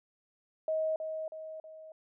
sine tone with echo, 632 Hz, D#5, 27 cents sharp, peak -28 dBFS, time 0.68-0.96 s, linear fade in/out 2 ms, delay 320 ms, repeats 3, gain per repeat -6 dB, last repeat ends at 1.92 s, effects none

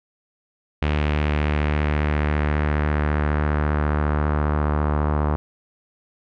sawtooth tone with low-pass filter sweep, 74.7 Hz, D2, 30 cents sharp, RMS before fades -21 dBFS, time 0.82-5.36 s, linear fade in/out 0 ms, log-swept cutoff 2700 to 1100 Hz, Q 2, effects none

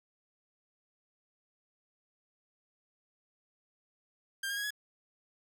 sawtooth tone with pitch steps, 1593 / 1622.7 / 1653 / 1683.8 Hz, G6 / G#6 / G#6 / G#6, +27 / -41 / -9 / +23 cents, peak -30 dBFS, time 4.43-4.706 s, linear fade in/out 5 ms, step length 69 ms, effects none

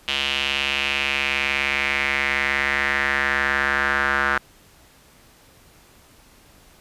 square tone with band-pass filter sweep, 69.5 Hz, C#2, 5 cents sharp, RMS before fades -22 dBFS, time 0.08-4.38 s, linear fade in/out 0 ms, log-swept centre 3000 to 1500 Hz, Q 4.1, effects pink hiss -52 dBFS RMS until 6.8 s + resampled to 32000 Hz

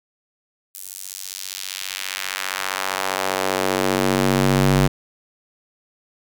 square tone with high-pass filter sweep, 47.53 Hz, F#1, 47 cents sharp, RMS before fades -22 dBFS, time 0.74-4.88 s, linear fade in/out 10 ms, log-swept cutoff 9900 to 110 Hz, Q 1, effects none

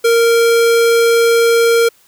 square tone, 463.9 Hz, A#4, 8 cents flat, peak -9 dBFS, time 0.04-1.89 s, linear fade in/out 10 ms, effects white hiss -51 dBFS RMS until 2.07 s

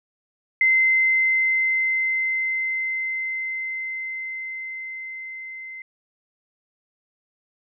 sine tone with level ramp, 2069 Hz, C7, 20 cents flat, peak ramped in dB -14 to -34 dBFS, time 0.61-5.82 s, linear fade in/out 2 ms, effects none

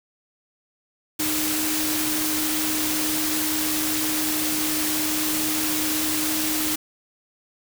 sine tone in noise, 308.9 Hz, D#4, 12 cents flat, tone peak -27 dBFS, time 1.19-6.76 s, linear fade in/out 10 ms, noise white, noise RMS -25 dBFS, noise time 1.19-6.76 s, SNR -5 dB, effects none

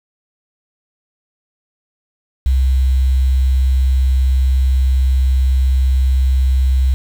sine tone with quantisation, 65.41 Hz, C2, in tune, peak -10 dBFS, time 2.46-6.94 s, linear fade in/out 0 ms, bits 6, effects none

